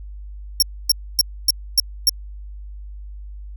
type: tone bursts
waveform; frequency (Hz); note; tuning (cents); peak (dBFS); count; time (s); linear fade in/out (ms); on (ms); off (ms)
sawtooth; 5520; F8; -21; -8; 6; 0.6-2.094; 2; 24; 270
effects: added 50 Hz sine -32 dBFS peak until 3.56 s